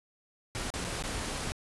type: noise with dropouts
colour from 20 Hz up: pink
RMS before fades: -35 dBFS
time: 0.55-1.52 s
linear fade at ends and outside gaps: 0 ms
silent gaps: 0.703-0.739 / 0.843-0.848 / 1.024-1.038 s
effects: resampled to 24000 Hz